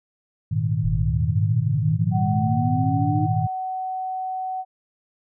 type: chord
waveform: sine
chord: Ab suspended second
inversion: none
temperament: equal with one note detuned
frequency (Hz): 103.83 / 117.76 / 155.56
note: Ab2 / Bb2 / Eb3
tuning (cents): 0 / +18 / 0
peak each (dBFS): -24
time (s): 0.51-3.47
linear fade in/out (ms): 10
type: linear sweep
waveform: sine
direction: up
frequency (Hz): 34.98 to 311.4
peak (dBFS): -24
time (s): 0.83-3.27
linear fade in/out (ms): 20
type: tone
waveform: sine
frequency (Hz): 750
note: F#5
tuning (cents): +23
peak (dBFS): -25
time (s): 2.11-4.65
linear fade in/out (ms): 50
effects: none